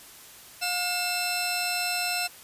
25% pulse tone cluster, 716 / 2658 / 4082 Hz, F5 / E7 / C8, +43 / +14 / -44 cents, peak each -27 / -25 / -28 dBFS, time 0.61-2.28 s, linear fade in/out 20 ms, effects white hiss -48 dBFS RMS until 2.43 s + resampled to 32000 Hz

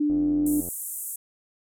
sine tone, 296.2 Hz, D4, 15 cents sharp, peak -20 dBFS, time 0-0.61 s, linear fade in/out 10 ms
click train, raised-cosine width 2 ms, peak -26 dBFS, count 52, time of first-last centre 0.1-0.687 s, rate 86.9 Hz
white band-pass noise, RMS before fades -34 dBFS, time 0.46-1.16 s, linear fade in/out 5 ms, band 7700 to 14000 Hz, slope 48 dB/octave
effects none

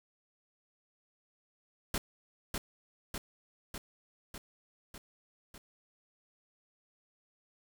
pink noise with echo, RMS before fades -33 dBFS, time 1.94-1.98 s, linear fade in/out 2 ms, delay 600 ms, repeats 6, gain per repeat -3 dB, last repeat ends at 5.58 s, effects none

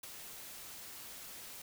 white noise with ADSR envelope, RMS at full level -44 dBFS, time 0.03-1.62 s, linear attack 7 ms, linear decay 12 ms, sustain -5 dB, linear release 5 ms, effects none

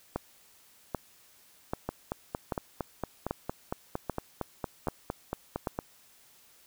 two click trains, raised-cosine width 1 ms, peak -16 / -17 dBFS, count 8 / 18, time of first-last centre 0.16-5.672 / 1.89-5.789 s, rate 1.27 / 4.36 Hz, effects white hiss -60 dBFS RMS until 6.66 s

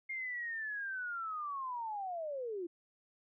sine linear sweep, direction down, 2135 to 329.6 Hz, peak -37 dBFS, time 0.09-2.67 s, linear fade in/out 10 ms, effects none

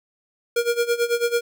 square tone with tremolo, 473.3 Hz, A#4, 26 cents sharp, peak -17 dBFS, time 0.56-1.41 s, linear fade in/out 5 ms, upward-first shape sine, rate 9.1 Hz, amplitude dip 85%, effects none

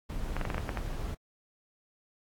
brown noise, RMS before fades -35 dBFS, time 0.09-1.15 s, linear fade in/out 10 ms
clicks, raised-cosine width 0.5 ms, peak -18 dBFS, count 8, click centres 0.366 / 0.413 / 0.452 / 0.502 / 0.545 / 0.581 / 0.692 / 0.773 s
effects AAC 64 kbps

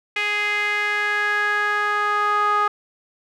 sawtooth tone with band-pass filter sweep, 415.3 Hz, G#4, in tune, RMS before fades -21 dBFS, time 0.16-2.68 s, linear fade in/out 5 ms, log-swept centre 2300 to 1200 Hz, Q 4.3, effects none

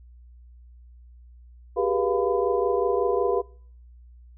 sine tone cluster, 385.4 / 410.8 / 485.1 / 693 / 1005 Hz, G4 / G#4 / B4 / F5 / B5, -29 / -19 / -31 / -14 / +30 cents, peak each -26 / -26 / -25 / -30 / -31 dBFS, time 1.76-3.42 s, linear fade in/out 20 ms, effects noise-tail reverb RT60 0.6 s tail -26 dB re dry + added 60 Hz sine -46 dBFS peak until 4.37 s

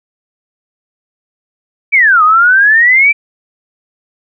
sine exponential two-way sweep, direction down then up, 2362 to 1218 to 2362 Hz, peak -4 dBFS, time 1.92-3.13 s, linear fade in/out 20 ms, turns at 2.23 s, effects none

